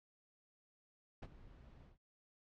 brown noise with ADSR envelope, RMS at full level -42 dBFS, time 1.22-1.98 s, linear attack 9 ms, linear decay 37 ms, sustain -17 dB, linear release 130 ms, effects low-pass 4000 Hz 12 dB/octave

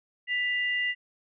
sine tone pair together, 1977.7 / 2806 Hz, B6 / F7, +2 / +8 cents, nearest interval tritone, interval 606 cents, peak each -26 / -32 dBFS, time 0.27-0.95 s, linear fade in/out 50 ms, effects none

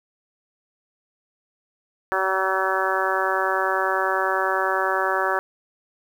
harmonic tone, 190 Hz, F#3, 46 cents sharp, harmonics 2 / 3 / 4 / 5 / 6 / 7 / 8 / 9, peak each -28 / -28 / -28 / -28 / -28 / -28 / -28 / -28 dBFS, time 2.12-5.39 s, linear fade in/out 0 ms, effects 8-bit

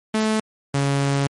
sawtooth tone pair in turn, 217.6 / 139.65 Hz, A3 / C#3, -19 / +13 cents, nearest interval minor sixth, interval 768 cents, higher first, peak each -14 dBFS, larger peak neither, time 0.14-0.4 / 0.74-1.27 s, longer second, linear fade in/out 5 ms, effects MP3 48 kbps

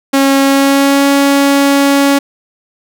sawtooth tone with pitch glide, 273.6 to 279.5 Hz, C#4 to C#4, -23 to +14 cents, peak -3 dBFS, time 0.13-2.19 s, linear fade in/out 10 ms, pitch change +37 cents, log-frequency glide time 0.41-1.08 s, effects none

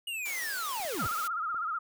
square linear sweep, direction down, 2901 to 57 Hz, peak -34 dBFS, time 0.07-1.07 s, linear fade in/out 5 ms
white high-pass noise, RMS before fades -40 dBFS, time 0.25-1.28 s, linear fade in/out 10 ms, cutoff 370 Hz, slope 12 dB/octave
clicks, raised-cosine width 1 ms, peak -37 dBFS, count 7, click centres 0.801 / 0.85 / 0.948 / 0.984 / 1.077 / 1.113 / 1.545 s
sine tone with vibrato, 1318.5 Hz, E6, in tune, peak -30 dBFS, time 0.99-1.79 s, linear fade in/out 10 ms, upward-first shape sine, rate 16 Hz, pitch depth 110 cents each way
effects none

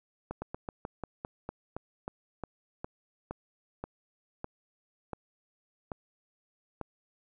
slowing click train, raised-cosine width 1 ms, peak -22 dBFS, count 18, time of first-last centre 0.31-6.813 s, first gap 110 ms, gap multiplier 1.14, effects none

